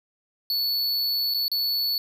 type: tone with dropouts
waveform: square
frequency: 4435 Hz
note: C#8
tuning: in tune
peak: -23 dBFS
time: 0.5-1.98 s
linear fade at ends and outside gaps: 1 ms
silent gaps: 1.339-1.345 / 1.481-1.516 s
effects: none